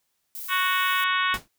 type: noise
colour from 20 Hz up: violet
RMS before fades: -36 dBFS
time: 0.35-1.04 s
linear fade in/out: 0 ms
type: harmonic tone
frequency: 370 Hz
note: F#4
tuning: in tune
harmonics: 3 / 4 / 5 / 6 / 7 / 8 / 9 / 10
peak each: -25 / -27 / -29 / -31 / -32 / -33 / -34 / -35 dBFS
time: 0.48-1.38 s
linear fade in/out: 50 ms
type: noise with exponential decay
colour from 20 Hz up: pink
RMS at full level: -29 dBFS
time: 1.34-1.48 s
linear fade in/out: 1 ms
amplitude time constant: 30 ms
effects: white hiss -74 dBFS RMS until 1.58 s